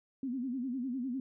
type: tone with vibrato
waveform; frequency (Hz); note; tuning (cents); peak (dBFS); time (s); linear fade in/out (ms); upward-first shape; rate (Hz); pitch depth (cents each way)
sine; 254.2; C4; -50; -33; 0.23-1.2; 2; sine; 9.9; 130
effects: none